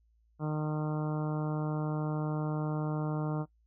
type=harmonic tone; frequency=152.8 Hz; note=D#3; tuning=31 cents flat; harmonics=1 / 2 / 3 / 4 / 5 / 6 / 7 / 8 / 9; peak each=-31 / -37 / -41 / -43 / -45 / -47 / -48 / -49 / -50 dBFS; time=0.39-3.46 s; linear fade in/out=50 ms; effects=noise-tail reverb RT60 0.1 s tail -20 dB re dry + added 56 Hz sine -65 dBFS peak until 3.66 s